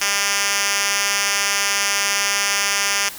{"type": "tone with band-pass filter", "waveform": "5% pulse", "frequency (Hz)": 200.8, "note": "G3", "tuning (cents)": 42, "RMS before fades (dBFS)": -20, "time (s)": [0.01, 3.09], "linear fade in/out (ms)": 5, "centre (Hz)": 5200, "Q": 0.93, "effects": ["white hiss -35 dBFS RMS until 3.18 s"]}